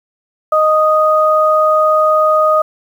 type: tone pair together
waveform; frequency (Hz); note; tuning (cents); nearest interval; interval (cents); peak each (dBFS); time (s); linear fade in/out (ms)
sine; 620.6 / 1243; D#5 / D#6; -5 / -2; octave; 1203; -11; 0.52-2.62; 5
effects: 7-bit